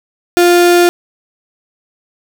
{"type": "tone", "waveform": "35% pulse", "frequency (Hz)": 350.3, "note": "F4", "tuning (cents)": 5, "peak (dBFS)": -4, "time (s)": [0.37, 0.89], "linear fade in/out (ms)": 0, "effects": []}